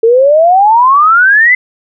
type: exponential sweep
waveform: sine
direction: up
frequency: 442.3 to 2063 Hz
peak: -3 dBFS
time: 0.03-1.55 s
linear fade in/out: 5 ms
effects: none